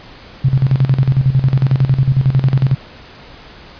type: tone with tremolo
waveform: sine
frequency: 132.6 Hz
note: C3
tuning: 23 cents sharp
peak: -7 dBFS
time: 0.44-2.75 s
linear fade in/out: 10 ms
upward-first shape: square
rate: 11 Hz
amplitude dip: 75%
effects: pink hiss -38 dBFS RMS until 3.79 s + resampled to 11025 Hz